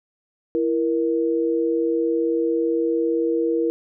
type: tone pair together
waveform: sine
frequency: 332.8 / 470.6 Hz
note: E4 / A#4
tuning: +17 / +16 cents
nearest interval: tritone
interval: 599 cents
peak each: -21 dBFS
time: 0.55-3.7 s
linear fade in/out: 0 ms
effects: none